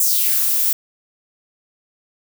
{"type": "noise with high-pass filter sweep", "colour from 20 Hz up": "violet", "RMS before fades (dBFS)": -17, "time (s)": [0, 0.73], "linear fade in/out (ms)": 2, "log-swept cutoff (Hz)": [8000, 220], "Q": 2.6, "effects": []}